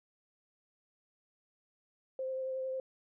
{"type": "tone with vibrato", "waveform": "sine", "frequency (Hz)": 523.3, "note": "C5", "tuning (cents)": 0, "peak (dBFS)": -34, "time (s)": [2.19, 2.8], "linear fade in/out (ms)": 2, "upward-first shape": "triangle", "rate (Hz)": 11, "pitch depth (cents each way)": 16, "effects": []}